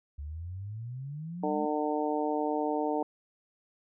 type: exponential sweep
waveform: sine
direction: up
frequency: 69.9 to 218.7 Hz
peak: -36 dBFS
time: 0.18-1.66 s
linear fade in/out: 10 ms
type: harmonic tone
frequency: 150.6 Hz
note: D3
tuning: 44 cents sharp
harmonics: 2 / 3 / 4 / 5 / 6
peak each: -32 / -33 / -35 / -34 / -36 dBFS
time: 1.43-3.03 s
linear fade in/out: 5 ms
effects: none